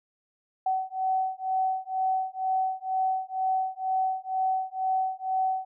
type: beating tone pair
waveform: sine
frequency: 755 / 757.1 Hz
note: F#5 / F#5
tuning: +35 / +40 cents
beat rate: 2.1 Hz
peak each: -28 dBFS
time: 0.66-5.65 s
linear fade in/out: 5 ms
effects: none